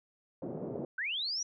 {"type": "band-pass noise", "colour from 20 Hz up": "white", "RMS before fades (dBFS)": -39, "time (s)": [0.42, 0.85], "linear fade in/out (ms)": 2, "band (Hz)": [130, 520], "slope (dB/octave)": 24}
{"type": "linear sweep", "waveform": "sine", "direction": "up", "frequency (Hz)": [1459, 5920], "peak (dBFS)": -32, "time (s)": [0.98, 1.43], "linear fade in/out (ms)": 5}
{"effects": []}